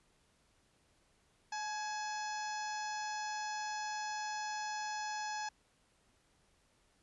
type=harmonic tone with a mistuned harmonic; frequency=852 Hz; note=G#5; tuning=44 cents sharp; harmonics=1 / 2 / 3 / 4 / 5 / 6 / 7 / 8; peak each=-39 / -44 / -51 / -57 / -53 / -49 / -50 / -54 dBFS; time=1.52-5.49 s; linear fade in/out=5 ms; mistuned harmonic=2; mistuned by=-46 cents; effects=pink hiss -72 dBFS RMS until 7.02 s + resampled to 24000 Hz